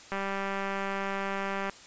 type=click train; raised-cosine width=0.5 ms; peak=-18 dBFS; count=310; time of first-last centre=0.12-1.697 s; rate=196 Hz; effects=white hiss -50 dBFS RMS until 1.86 s + resampled to 16000 Hz